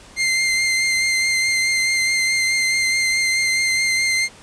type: tone with vibrato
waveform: sawtooth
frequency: 2093 Hz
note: C7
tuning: in tune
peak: -13 dBFS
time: 0.16-4.29 s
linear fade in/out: 50 ms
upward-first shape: triangle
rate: 4.7 Hz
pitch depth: 19 cents each way
effects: pink hiss -44 dBFS RMS until 4.42 s + resampled to 22050 Hz